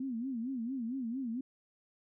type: tone with vibrato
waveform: sine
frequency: 246.9 Hz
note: B3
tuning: in tune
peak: -34 dBFS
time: 0-1.41 s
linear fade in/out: 5 ms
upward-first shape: sine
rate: 4.4 Hz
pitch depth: 170 cents each way
effects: none